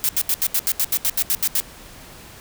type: noise bursts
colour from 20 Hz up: blue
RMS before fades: -19 dBFS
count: 13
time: 0.04-1.601 s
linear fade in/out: 0 ms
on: 49 ms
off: 77 ms
effects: pink hiss -42 dBFS RMS until 2.4 s